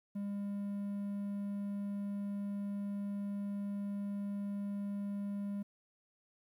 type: tone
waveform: triangle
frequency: 201.6 Hz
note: G3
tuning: 49 cents sharp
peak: -34 dBFS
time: 0.15-5.63 s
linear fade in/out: 10 ms
effects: 12-bit